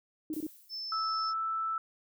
sine tone bursts, 311.1 Hz, D#4, in tune, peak -32 dBFS, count 3, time 0.3-0.467 s, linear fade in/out 2 ms, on 41 ms, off 22 ms
violet noise with exponential decay, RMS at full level -45 dBFS, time 0.33-1.16 s, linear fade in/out 1 ms, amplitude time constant 180 ms
sine tone, 5280 Hz, E8, 2 cents sharp, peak -36 dBFS, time 0.69-1.34 s, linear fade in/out 50 ms
sine tone with pitch glide, 1310 to 1319.9 Hz, E6 to E6, -11 to +2 cents, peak -30 dBFS, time 0.92-1.78 s, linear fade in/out 2 ms, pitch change +13 cents, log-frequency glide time 1.27-1.39 s
effects none

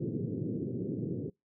pink band-pass noise, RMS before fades -35 dBFS, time 0-1.3 s, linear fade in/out 10 ms, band 110 to 440 Hz, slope 48 dB/octave, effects noise-tail reverb RT60 0.2 s tail -26 dB re dry

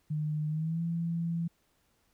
sine tone with pitch glide, 152.2 to 167.9 Hz, D#3 to E3, -38 to +32 cents, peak -29 dBFS, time 0.1-1.48 s, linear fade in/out 10 ms, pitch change +170 cents, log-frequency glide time 0.48-0.82 s, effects pink hiss -72 dBFS RMS until 2.13 s

